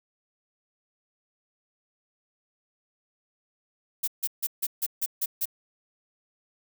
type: noise bursts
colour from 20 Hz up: violet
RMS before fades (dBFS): -27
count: 8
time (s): 4.03-5.456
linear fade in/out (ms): 10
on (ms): 47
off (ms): 150
effects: none